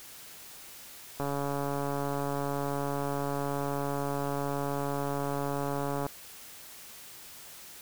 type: click train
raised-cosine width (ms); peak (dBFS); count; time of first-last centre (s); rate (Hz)
1; -19; 687; 1.2-6.065; 141
effects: white hiss -48 dBFS RMS until 7.81 s